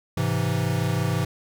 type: chord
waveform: square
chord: Ab augmented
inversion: none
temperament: equal with one note detuned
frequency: 104.79 / 130.81 / 164.81 Hz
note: Ab2 / C3 / E3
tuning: +16 / 0 / 0 cents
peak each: -27 dBFS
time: 0.17-1.25 s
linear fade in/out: 5 ms
effects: none